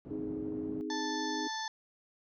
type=band-pass noise; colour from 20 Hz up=pink; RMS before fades=-47 dBFS; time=0.05-0.81 s; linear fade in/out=0 ms; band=100 to 370 Hz; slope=12 dB/octave
type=chord; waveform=sine; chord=Ab major; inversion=first; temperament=just; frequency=259.6 / 311.5 / 415.3 Hz; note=C4 / Eb4 / Ab4; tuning=-13 / +2 / 0 cents; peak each=-41 / -37 / -41 dBFS; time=0.1-1.48 s; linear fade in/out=10 ms
type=harmonic tone; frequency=880 Hz; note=A5; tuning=in tune; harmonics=1 / 2 / 4 / 5 / 6 / 7; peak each=-38 / -41 / -44 / -45 / -46 / -46 dBFS; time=0.9-1.68 s; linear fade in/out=2 ms
effects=none